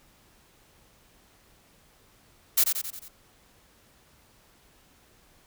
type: noise with echo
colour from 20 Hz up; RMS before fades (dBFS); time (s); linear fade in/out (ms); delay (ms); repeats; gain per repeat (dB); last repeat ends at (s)
blue; -20; 2.57-2.64; 10; 89; 5; -5; 3.085
effects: pink hiss -60 dBFS RMS until 5.46 s